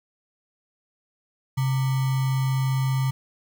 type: tone with sample-and-hold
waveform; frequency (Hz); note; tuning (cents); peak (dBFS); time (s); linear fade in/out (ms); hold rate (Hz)
sine; 132.6; C3; +23; -20; 1.57-3.11; 10; 1050
effects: none